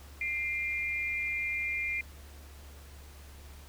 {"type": "tone pair together", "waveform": "sine", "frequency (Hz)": [2093, 2397], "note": ["C7", "D7"], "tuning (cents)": [0, 35], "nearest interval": "major second", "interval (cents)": 235, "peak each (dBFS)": [-33, -33], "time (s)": [0.21, 2.01], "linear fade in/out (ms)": 2, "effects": ["added 71 Hz sine -48 dBFS peak until 3.68 s", "pink hiss -55 dBFS RMS until 3.68 s"]}